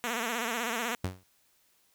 5% pulse tone with vibrato, 233.1 Hz, A#3, in tune, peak -19 dBFS, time 0.04-0.95 s, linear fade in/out 0 ms, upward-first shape sine, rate 16 Hz, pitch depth 100 cents each way
sawtooth tone with exponential decay, 92.5 Hz, F#2, in tune, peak -23 dBFS, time 1.04-1.24 s, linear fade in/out 5 ms, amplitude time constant 42 ms
effects white hiss -68 dBFS RMS until 1.94 s

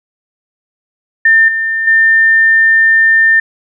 sine tone with level steps, 1800 Hz, A6, 39 cents sharp, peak -4 / -12 / -5 dBFS, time 1.25-3.4 s, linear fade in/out 5 ms, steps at 1.48 / 1.87 s, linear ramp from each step 5 ms, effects none

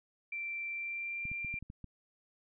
sine tone with pitch glide, 2349 to 2374 Hz, D7 to D7, 0 to +18 cents, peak -36 dBFS, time 0.32-1.59 s, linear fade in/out 5 ms, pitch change +18 cents, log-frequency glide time 0.71-1.24 s
clicks, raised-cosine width 5 ms, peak -33 dBFS, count 7, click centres 1.254 / 1.316 / 1.447 / 1.541 / 1.626 / 1.701 / 1.843 s
effects none

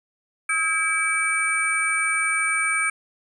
sine tone cluster, 1285 / 1611 / 2303 / 8880 Hz, E6 / G6 / D7 / C#9, -45 / +47 / -34 / +2 cents, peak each -27 / -27 / -22 / -29 dBFS, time 0.49-2.9 s, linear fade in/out 5 ms, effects 9-bit

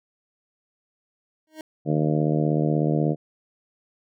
25% pulse tone with exponential growth, 313.1 Hz, D#4, 11 cents sharp, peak -28 dBFS, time 1.47-1.61 s, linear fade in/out 2 ms, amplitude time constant 29 ms
harmonic tone, 76.4 Hz, D#2, 31 cents flat, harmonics 2 / 3 / 4 / 5 / 6 / 7 / 8 / 9, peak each -22 / -28 / -26 / -31 / -30 / -32 / -33 / -34 dBFS, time 1.85-3.16 s, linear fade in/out 50 ms
effects none

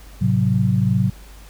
sine chord, F# diminished, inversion first, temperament equal with one note detuned, 108.24 / 130.81 / 185 Hz, A2 / C3 / F#3, -28 / 0 / 0 cents, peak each -19 dBFS, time 0.21-1.1 s, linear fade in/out 10 ms, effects added 50 Hz sine -39 dBFS peak until 1.49 s + pink hiss -47 dBFS RMS until 1.49 s

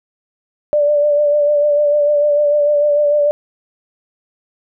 sine tone with vibrato, 587.3 Hz, D5, in tune, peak -10 dBFS, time 0.73-3.31 s, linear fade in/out 0 ms, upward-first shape sine, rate 6.7 Hz, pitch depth 28 cents each way, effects none

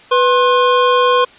square tone pair together, 493.9 / 1064.2 Hz, B4 / C6, 0 / +29 cents, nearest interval octave + minor second, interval 1329 cents, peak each -13 dBFS, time 0.11-1.25 s, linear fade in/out 10 ms, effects white hiss -42 dBFS RMS until 1.38 s + resampled to 8000 Hz

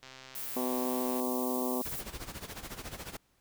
click train, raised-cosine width 0.2 ms, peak -31 dBFS, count 154, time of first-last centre 0.03-1.198 s, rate 131 Hz
violet noise, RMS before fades -39 dBFS, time 0.35-2.01 s, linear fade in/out 5 ms
harmonic tone, 126.3 Hz, B2, 39 cents sharp, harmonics 2 / 3 / 4 / 5 / 6 / 7 / 8 / 9, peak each -33 / -37 / -39 / -41 / -43 / -44 / -45 / -46 dBFS, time 0.56-1.82 s, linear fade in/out 5 ms
pink noise with tremolo, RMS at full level -40 dBFS, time 1.85-3.17 s, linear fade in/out 5 ms, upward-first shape sine, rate 14 Hz, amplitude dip 75%
effects pink hiss -71 dBFS RMS until 3.4 s

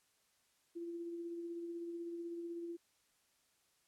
sine tone with tremolo, 340.4 Hz, F4, 44 cents flat, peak -40 dBFS, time 0.75-2.77 s, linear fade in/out 20 ms, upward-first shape sine, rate 16 Hz, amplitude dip 30%, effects white hiss -75 dBFS RMS until 3.87 s + low-pass 11000 Hz 12 dB/octave

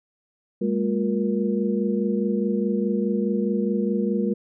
sine tone cluster, 202.3 / 227.1 / 355.9 / 472.4 Hz, G#3 / A#3 / F4 / A#4, -45 / -45 / +33 / +23 cents, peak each -23 / -27 / -28 / -28 dBFS, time 0.61-4.34 s, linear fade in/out 10 ms, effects none

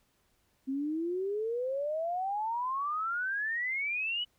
sine exponential sweep, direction up, 261.6 to 2990 Hz, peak -30 dBFS, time 0.67-4.25 s, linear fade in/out 20 ms, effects pink hiss -72 dBFS RMS until 4.38 s

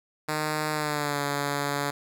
5% pulse tone with pitch glide, 153.3 to 143.03 Hz, D#3 to D3, -25 to -45 cents, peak -15 dBFS, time 0.28-1.91 s, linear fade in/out 10 ms, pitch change -120 cents, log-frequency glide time 0.72-1.21 s, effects none

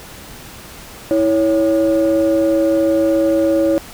sine tone pair together, 325.9 / 557 Hz, E4 / C#5, -20 / +8 cents, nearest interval major sixth, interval 928 cents, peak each -13 dBFS, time 1.11-3.78 s, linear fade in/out 0 ms, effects tanh soft clip ceiling -7 dBFS + pink hiss -36 dBFS RMS until 3.93 s

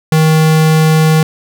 square tone, 157.6 Hz, D#3, 23 cents sharp, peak -7 dBFS, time 0.12-1.23 s, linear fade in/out 2 ms, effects none

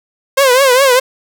sawtooth tone with vibrato, 523.3 Hz, C5, in tune, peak -3 dBFS, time 0.37-1 s, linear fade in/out 10 ms, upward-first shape triangle, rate 4.9 Hz, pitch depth 140 cents each way, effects none

